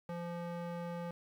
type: tone with band-pass filter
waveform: square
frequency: 172.1 Hz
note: F3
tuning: 25 cents flat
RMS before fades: -41 dBFS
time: 0.09-1.11 s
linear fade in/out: 2 ms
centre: 580 Hz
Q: 0.67
effects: 11-bit

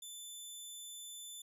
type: tone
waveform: 15% pulse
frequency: 3520 Hz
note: A7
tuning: in tune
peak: -39 dBFS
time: 0.02-1.42 s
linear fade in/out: 5 ms
effects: resampled to 32000 Hz

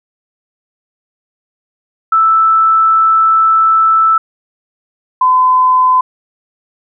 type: tone pair in turn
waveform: sine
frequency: 1318.5 / 1017.8 Hz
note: E6 / C6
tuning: 0 / -48 cents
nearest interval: major third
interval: 448 cents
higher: first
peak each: -6 dBFS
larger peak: neither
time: 2.12-4.18 / 5.21-6.01 s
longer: first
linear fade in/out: 5 ms
effects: none

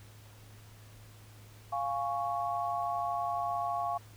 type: chord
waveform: sine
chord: Db major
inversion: first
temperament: equal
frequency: 698.5 / 830.6 / 1108.7 Hz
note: F5 / Ab5 / Db6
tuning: 0 / 0 / 0 cents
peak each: -33 / -37 / -35 dBFS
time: 1.72-3.98 s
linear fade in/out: 10 ms
effects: added 106 Hz sine -52 dBFS peak until 4.16 s + pink hiss -58 dBFS RMS until 4.16 s

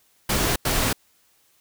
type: noise bursts at uneven times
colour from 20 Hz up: pink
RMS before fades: -22 dBFS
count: 2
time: 0.29-0.56 / 0.65-0.93 s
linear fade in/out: 5 ms
effects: white hiss -62 dBFS RMS until 1.6 s

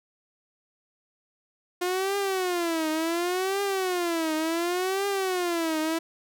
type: tone with vibrato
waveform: sawtooth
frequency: 353.6 Hz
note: F4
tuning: 22 cents sharp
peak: -21 dBFS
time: 1.81-5.99 s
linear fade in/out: 10 ms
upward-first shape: triangle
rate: 0.69 Hz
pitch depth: 230 cents each way
effects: none

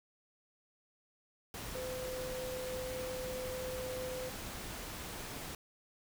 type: tone in noise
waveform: sine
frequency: 510 Hz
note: C5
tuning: 44 cents flat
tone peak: -39 dBFS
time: 1.75-4.29 s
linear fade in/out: 2 ms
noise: pink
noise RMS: -44 dBFS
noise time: 1.54-5.55 s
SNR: +2 dB
effects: none

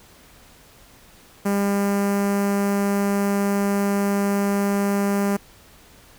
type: tone with notch filter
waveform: sawtooth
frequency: 200.4 Hz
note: G3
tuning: 38 cents sharp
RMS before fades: -21 dBFS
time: 1.45-5.37 s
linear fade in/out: 10 ms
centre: 3600 Hz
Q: 0.71
effects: pink hiss -50 dBFS RMS until 6.18 s

